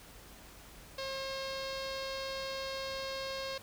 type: tone with low-pass filter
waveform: sawtooth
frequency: 537 Hz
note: C5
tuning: 45 cents sharp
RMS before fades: -39 dBFS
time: 0.98-3.58 s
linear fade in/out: 5 ms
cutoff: 4600 Hz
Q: 3.6
effects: added 50 Hz sine -60 dBFS peak until 3.62 s + pink hiss -54 dBFS RMS until 3.62 s